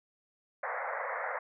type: band-pass noise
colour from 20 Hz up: pink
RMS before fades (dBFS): -36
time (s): 0.63-1.39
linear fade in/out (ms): 5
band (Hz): 490 to 2100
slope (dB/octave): 96
effects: none